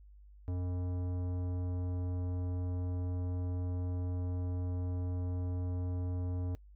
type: tone with tanh clipping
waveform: sine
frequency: 89.8 Hz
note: F2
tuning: 49 cents sharp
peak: -35 dBFS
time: 0.48-6.55 s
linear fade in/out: 0 ms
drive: 15 dB
effects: noise-tail reverb RT60 0.1 s tail -23 dB re dry + added 50 Hz sine -53 dBFS peak until 6.75 s